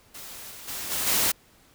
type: noise with level steps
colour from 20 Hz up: white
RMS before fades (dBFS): -41 / -43 / -34 / -28 / -23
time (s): 0.14-1.32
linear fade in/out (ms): 10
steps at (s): 0.5 / 0.67 / 0.9 / 1.06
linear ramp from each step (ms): 20
effects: pink hiss -58 dBFS RMS until 1.74 s